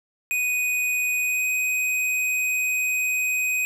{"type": "tone with pitch glide", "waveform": "square", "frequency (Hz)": [2489, 2506], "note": ["D#7", "D#7"], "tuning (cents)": [0, 12], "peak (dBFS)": -22, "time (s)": [0.31, 3.65], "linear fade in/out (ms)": 0, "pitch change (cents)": 12, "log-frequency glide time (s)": [1.21, 1.46], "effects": []}